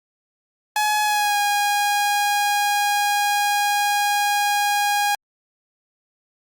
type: tone with pitch glide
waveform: sawtooth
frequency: 845 to 819.5 Hz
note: G#5 to G#5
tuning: +30 to -23 cents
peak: -14 dBFS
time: 0.76-5.15 s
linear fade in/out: 2 ms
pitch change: -53 cents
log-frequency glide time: 1.03-1.37 s
effects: Opus 48 kbps